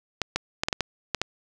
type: clicks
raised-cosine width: 0.2 ms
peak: -7 dBFS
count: 8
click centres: 0.217 / 0.36 / 0.635 / 0.685 / 0.728 / 0.807 / 1.147 / 1.216 s
effects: none